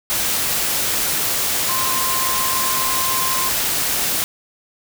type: tone in noise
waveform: sine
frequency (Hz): 1048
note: C6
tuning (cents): +2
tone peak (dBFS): -23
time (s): 1.69-3.49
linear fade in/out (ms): 0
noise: white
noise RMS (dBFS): -20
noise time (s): 0.1-4.24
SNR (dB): -6
effects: none